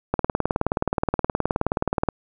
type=click train; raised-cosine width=1 ms; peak=-6 dBFS; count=38; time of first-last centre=0.14-2.087 s; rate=19 Hz; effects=none